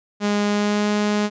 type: tone with pitch glide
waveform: sawtooth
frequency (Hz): 206 to 208.4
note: G#3 to G#3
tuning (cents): -14 to +6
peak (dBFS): -14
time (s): 0.2-1.3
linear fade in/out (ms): 50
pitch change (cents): +20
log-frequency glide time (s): 0.47-0.88
effects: resampled to 16000 Hz